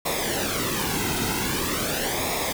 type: noise with flanger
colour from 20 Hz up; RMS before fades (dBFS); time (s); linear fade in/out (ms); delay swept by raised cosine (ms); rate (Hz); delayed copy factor
pink; -26; 0.05-2.53; 10; 0.66 to 1.76; 0.44; -0.7
effects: none